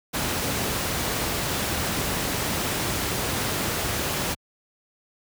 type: noise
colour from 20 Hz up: pink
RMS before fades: -26 dBFS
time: 0.13-4.35 s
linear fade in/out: 20 ms
effects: high-pass 60 Hz 12 dB/octave